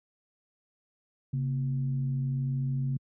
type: tone with frequency modulation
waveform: sine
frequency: 135.4 Hz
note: C#3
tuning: 40 cents flat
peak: -26 dBFS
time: 1.33-2.97 s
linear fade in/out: 5 ms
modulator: 101 Hz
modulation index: 0.47
effects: high-pass 80 Hz 12 dB/octave